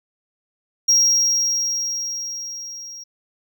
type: tone with level ramp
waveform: triangle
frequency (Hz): 5620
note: F8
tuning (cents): +10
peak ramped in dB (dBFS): -10 to -33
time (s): 0.88-3.04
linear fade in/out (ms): 10
effects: none